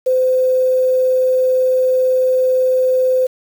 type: tone with quantisation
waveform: sine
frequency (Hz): 513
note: C5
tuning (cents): -34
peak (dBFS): -11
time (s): 0.06-3.27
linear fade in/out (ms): 10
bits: 6
effects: none